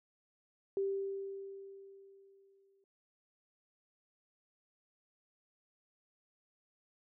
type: tone with exponential decay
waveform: sine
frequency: 392 Hz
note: G4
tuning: in tune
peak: -30 dBFS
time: 0.77-2.84 s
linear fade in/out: 1 ms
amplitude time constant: 450 ms
effects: none